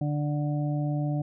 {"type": "harmonic tone", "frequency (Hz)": 147.4, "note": "D3", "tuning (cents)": 7, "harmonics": [1, 2, 4, 5], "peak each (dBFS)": [-26, -32, -38, -40], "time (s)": [0.01, 1.22], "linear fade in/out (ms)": 5, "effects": []}